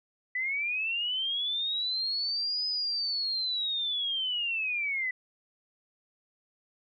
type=linear two-way sweep; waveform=sine; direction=up then down; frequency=1975.5 to 5040 to 1975.5 Hz; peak=-28 dBFS; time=0.35-5.11 s; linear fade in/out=5 ms; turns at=2.67 s; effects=none